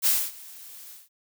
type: noise with ADSR envelope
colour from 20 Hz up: blue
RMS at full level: -20 dBFS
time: 0.02-1.09 s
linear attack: 42 ms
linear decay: 250 ms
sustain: -24 dB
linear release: 170 ms
effects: none